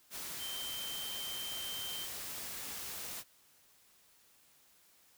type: tone in noise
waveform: sine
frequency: 3124 Hz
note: G7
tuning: 7 cents flat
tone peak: -41 dBFS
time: 0.38-2.08 s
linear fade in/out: 50 ms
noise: white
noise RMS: -43 dBFS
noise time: 0.1-3.24 s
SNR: -1 dB
effects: white hiss -66 dBFS RMS until 5.17 s